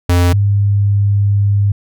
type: tone pair in turn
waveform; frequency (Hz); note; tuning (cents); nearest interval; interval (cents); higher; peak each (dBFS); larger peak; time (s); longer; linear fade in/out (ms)
square / sine; 88.1 / 101.14; F2 / G#2; +16 / -45; major second; 239; second; -9; neither; 0.09-0.33 / 0.33-1.72; second; 5
effects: none